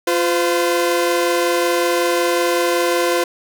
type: tone pair together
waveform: sawtooth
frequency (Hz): 349.2 / 511.1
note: F4 / C5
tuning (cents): 0 / -41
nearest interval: perfect fifth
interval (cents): 659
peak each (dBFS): -14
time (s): 0.07-3.24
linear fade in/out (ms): 5
effects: none